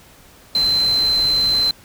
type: tone in noise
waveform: sine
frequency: 4082 Hz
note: C8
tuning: 44 cents flat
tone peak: -14 dBFS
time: 0.55-1.71 s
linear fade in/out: 2 ms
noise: pink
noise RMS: -31 dBFS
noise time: 0.55-1.71 s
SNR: +14 dB
effects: pink hiss -47 dBFS RMS until 1.84 s